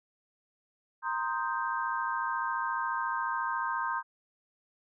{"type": "chord", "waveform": "sine", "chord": "C minor seventh", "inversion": "third", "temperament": "equal", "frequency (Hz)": [932.3, 1046.5, 1244.5, 1568], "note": ["Bb5", "C6", "Eb6", "G6"], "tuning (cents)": [0, 0, 0, 0], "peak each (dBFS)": [-34, -34, -37, -35], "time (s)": [1.02, 4.03], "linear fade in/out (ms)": 50, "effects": []}